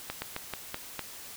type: slowing click train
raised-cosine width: 0.3 ms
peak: -17 dBFS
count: 6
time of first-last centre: 0.1-0.993 s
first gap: 120 ms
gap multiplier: 1.2
effects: white hiss -45 dBFS RMS until 1.36 s